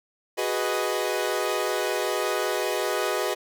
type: chord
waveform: sawtooth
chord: G# minor seventh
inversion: third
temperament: equal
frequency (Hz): 370 / 415.3 / 493.9 / 622.3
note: F#4 / G#4 / B4 / D#5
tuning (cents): 0 / 0 / 0 / 0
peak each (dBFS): -26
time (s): 0.37-3.35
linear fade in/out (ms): 20
effects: none